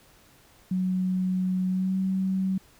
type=tone with pitch glide; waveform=sine; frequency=185 to 189.65 Hz; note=F#3 to F#3; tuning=0 to +43 cents; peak=-23 dBFS; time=0.71-2.58 s; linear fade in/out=5 ms; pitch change=+43 cents; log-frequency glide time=1.69-1.97 s; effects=pink hiss -57 dBFS RMS until 2.79 s